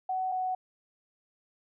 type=tone pair in turn; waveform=sine; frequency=749 / 743 Hz; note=F#5 / F#5; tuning=+21 / +7 cents; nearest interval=unison; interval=14 cents; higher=first; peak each=-28 dBFS; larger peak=neither; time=0.09-0.32 / 0.32-0.55 s; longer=neither; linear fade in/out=5 ms; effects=none